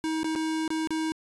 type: tone with dropouts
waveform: square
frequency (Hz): 317.6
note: D#4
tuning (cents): +36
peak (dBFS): -27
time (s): 0.04-1.12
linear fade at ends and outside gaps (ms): 0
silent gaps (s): 0.232-0.244 / 0.352-0.359 / 0.678-0.704 / 0.873-0.906
effects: resampled to 24000 Hz